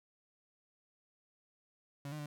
35% pulse tone with pitch steps, 141.2 / 151.7 / 147.3 Hz, C#3 / D#3 / D3, +32 / -44 / +6 cents, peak -39 dBFS, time 2.05-2.26 s, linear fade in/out 2 ms, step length 70 ms, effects none

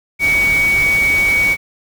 sine tone in noise, 2248 Hz, C#7, 24 cents sharp, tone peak -11 dBFS, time 0.19-1.57 s, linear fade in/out 50 ms, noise pink, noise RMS -25 dBFS, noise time 0.19-1.57 s, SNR +11 dB, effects none

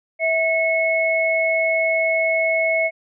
sine tone pair together, 651.1 / 2190 Hz, E5 / C#7, -22 / -22 cents, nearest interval octave + major sixth, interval 2100 cents, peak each -19 dBFS, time 0.19-2.91 s, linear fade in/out 50 ms, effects none

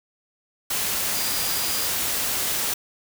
sine tone in noise, 4834 Hz, D8, 49 cents sharp, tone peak -32 dBFS, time 1.15-1.87 s, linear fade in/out 5 ms, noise white, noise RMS -25 dBFS, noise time 0.7-2.74 s, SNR -10 dB, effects none

